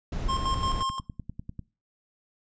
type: noise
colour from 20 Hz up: brown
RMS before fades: -30 dBFS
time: 0.12-0.83 s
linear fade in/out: 5 ms
type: tone with tremolo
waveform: square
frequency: 1063 Hz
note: C6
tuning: 27 cents sharp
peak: -26 dBFS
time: 0.28-1 s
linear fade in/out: 20 ms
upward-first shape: square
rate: 5.7 Hz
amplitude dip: 60%
type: click train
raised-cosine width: 5 ms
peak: -24 dBFS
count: 8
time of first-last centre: 0.9-1.593 s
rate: 10.1 Hz
effects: noise-tail reverb RT60 0.3 s tail -22 dB re dry + resampled to 16000 Hz